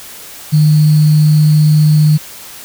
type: tone with sample-and-hold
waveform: sine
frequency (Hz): 152.5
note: D#3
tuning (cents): -34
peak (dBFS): -5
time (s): 0.52-2.18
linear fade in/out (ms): 20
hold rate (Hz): 4410
effects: white hiss -32 dBFS RMS until 2.64 s